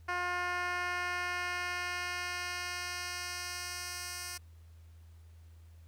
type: tone with band-pass filter sweep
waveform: 10% pulse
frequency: 356.2 Hz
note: F4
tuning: 34 cents sharp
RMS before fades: -37 dBFS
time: 0.08-4.38 s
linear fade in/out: 10 ms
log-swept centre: 1300 to 7700 Hz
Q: 0.82
effects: added 82 Hz sine -52 dBFS peak until 5.87 s + pink hiss -70 dBFS RMS until 5.87 s